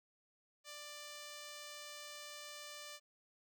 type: tone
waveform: 5% pulse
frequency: 591 Hz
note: D5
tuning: 11 cents sharp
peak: -37 dBFS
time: 0.64-3 s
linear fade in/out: 50 ms
effects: none